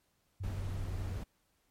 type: tone with vibrato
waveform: sine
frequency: 94.6 Hz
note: F#2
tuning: 39 cents sharp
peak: -36 dBFS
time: 0.4-1.18 s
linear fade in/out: 10 ms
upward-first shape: square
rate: 12 Hz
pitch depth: 31 cents each way
type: noise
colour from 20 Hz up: brown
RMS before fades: -40 dBFS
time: 0.43-1.24 s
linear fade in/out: 10 ms
effects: pink hiss -75 dBFS RMS until 1.7 s + MP3 64 kbps